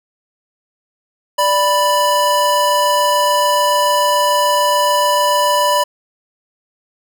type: tone pair together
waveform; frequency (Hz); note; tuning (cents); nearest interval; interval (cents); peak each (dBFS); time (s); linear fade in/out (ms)
square; 587.3 / 987.8; D5 / B5; 0 / 0; major sixth; 900; -17 / -14; 1.38-5.84; 10
effects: none